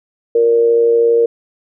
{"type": "tone with amplitude modulation", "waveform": "sine", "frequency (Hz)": 466.2, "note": "A#4", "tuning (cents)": 0, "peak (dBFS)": -6, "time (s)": [0.35, 1.26], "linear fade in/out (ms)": 5, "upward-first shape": "sine", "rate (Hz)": 117, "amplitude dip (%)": 50, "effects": []}